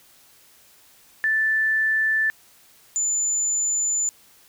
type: tone pair in turn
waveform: sine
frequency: 1760 / 7040 Hz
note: A6 / A8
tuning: 0 / 0 cents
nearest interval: 2 octaves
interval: 2400 cents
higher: second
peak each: -18 / -20 dBFS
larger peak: first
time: 1.24-2.3 / 2.96-4.09 s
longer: second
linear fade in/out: 0 ms
effects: white hiss -54 dBFS RMS until 4.48 s